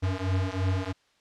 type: beating tone pair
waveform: square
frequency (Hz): 92.5 / 95.5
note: F#2 / G2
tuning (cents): 0 / -45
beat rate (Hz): 3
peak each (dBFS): -29 / -29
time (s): 0.02-0.93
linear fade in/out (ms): 20
effects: white hiss -66 dBFS RMS until 1.2 s + low-pass 5000 Hz 12 dB/octave